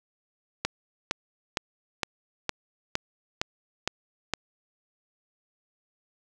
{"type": "click train", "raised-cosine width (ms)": 0.2, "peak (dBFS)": -8, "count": 9, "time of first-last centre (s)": [0.65, 4.337], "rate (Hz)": 2.17, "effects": []}